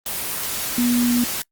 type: tone in noise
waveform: sine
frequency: 241.8 Hz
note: B3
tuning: 36 cents flat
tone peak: -16 dBFS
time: 0.78-1.24 s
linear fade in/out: 2 ms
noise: white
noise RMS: -26 dBFS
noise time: 0.06-1.42 s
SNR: +7 dB
effects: noise-tail reverb RT60 0.1 s tail -25 dB re dry + Opus 24 kbps